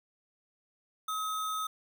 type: tone with sample-and-hold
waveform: sine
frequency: 1275 Hz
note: D#6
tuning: 42 cents sharp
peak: -31 dBFS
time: 1.08-1.67 s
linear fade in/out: 5 ms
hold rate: 4900 Hz
effects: none